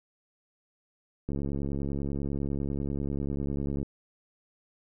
click train, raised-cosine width 3 ms, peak -20 dBFS, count 179, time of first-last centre 1.29-3.829 s, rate 70.1 Hz, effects none

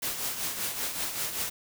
white noise with tremolo, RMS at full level -30 dBFS, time 0.02-1.5 s, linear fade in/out 10 ms, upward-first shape triangle, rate 5.2 Hz, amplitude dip 60%, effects none

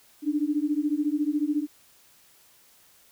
sine beating tone pair, 290 / 304 Hz, D4 / D#4, -22 / -40 cents, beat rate 14 Hz, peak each -26 dBFS, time 0.22-1.67 s, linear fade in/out 50 ms, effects white hiss -58 dBFS RMS until 3.11 s

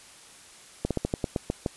slowing click train, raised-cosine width 2 ms, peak -12 dBFS, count 9, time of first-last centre 0.85-1.662 s, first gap 57 ms, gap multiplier 1.16, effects white hiss -50 dBFS RMS until 1.76 s + resampled to 24000 Hz

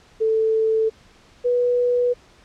sine tone pair in turn, 442 / 489.3 Hz, A4 / B4, +8 / -16 cents, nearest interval major second, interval 176 cents, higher second, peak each -16 dBFS, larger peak neither, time 0.2-0.9 / 1.44-2.14 s, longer neither, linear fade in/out 20 ms, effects pink hiss -52 dBFS RMS until 2.44 s + low-pass 6000 Hz 12 dB/octave

